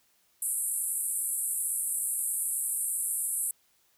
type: band-pass noise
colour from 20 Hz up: white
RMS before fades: -31 dBFS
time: 0.42-3.51 s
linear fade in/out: 2 ms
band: 8100 to 12000 Hz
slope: 96 dB/octave
effects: white hiss -68 dBFS RMS until 3.97 s